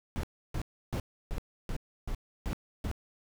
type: noise bursts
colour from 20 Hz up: brown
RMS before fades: -33 dBFS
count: 8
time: 0.16-2.914 s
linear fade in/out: 0 ms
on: 73 ms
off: 310 ms
effects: none